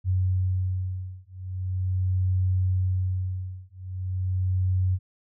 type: beating tone pair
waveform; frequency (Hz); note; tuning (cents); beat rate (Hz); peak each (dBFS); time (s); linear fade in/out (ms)
sine; 92.5 / 92.91; F#2 / F#2; 0 / +8; 0.41; -26; 0.04-4.99; 50
effects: none